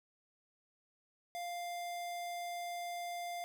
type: tone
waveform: square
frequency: 698.5 Hz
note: F5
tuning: in tune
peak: -40 dBFS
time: 1.35-3.44 s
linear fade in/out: 0 ms
effects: none